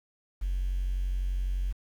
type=tone; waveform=triangle; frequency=45.93 Hz; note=F#1; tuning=12 cents flat; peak=-23 dBFS; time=0.41-1.73 s; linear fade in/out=20 ms; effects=tanh soft clip ceiling -24 dBFS + 9-bit